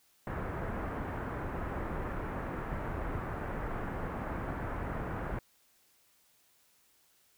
pink low-pass noise, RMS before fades -37 dBFS, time 0.27-5.39 s, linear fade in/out 2 ms, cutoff 1700 Hz, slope 24 dB/octave, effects white hiss -68 dBFS RMS until 7.37 s

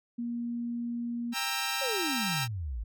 sine tone, 237 Hz, A#3, 29 cents sharp, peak -31 dBFS, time 0.18-1.34 s, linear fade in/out 10 ms
10% pulse chord, E diminished, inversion first, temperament equal with one note detuned, 794.9 / 932.3 / 1318.5 Hz, G5 / Bb5 / E6, +24 / 0 / 0 cents, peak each -26 dBFS, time 1.32-2.48 s, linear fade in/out 50 ms
sine exponential sweep, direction down, 570 to 49.8 Hz, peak -32 dBFS, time 1.81-2.84 s, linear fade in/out 10 ms
effects none

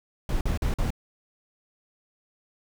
brown noise bursts, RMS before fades -25 dBFS, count 4, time 0.29-0.905 s, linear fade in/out 2 ms, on 120 ms, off 45 ms, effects none

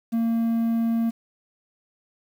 triangle tone with quantisation, 229.2 Hz, A#3, 29 cents flat, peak -18 dBFS, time 0.12-1.11 s, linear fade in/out 20 ms, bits 8, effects none

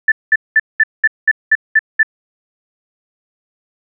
sine tone bursts, 1760 Hz, A6, in tune, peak -6 dBFS, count 9, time 0.08-2.031 s, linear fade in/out 5 ms, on 39 ms, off 200 ms, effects none

